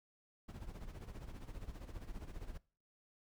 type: noise with tremolo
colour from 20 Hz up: brown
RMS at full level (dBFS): -45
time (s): 0.48-2.58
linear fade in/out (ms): 10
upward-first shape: sine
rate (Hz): 15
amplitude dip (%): 70
effects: noise-tail reverb RT60 0.4 s tail -22 dB re dry